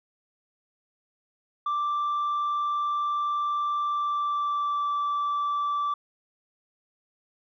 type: tone with pitch glide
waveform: sine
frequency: 1174.7 to 1163.2 Hz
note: D6 to D6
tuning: 0 to -17 cents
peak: -22 dBFS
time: 1.66-5.94 s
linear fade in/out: 5 ms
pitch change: -17 cents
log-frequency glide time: 3.84-4.88 s
effects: tanh soft clip ceiling -23 dBFS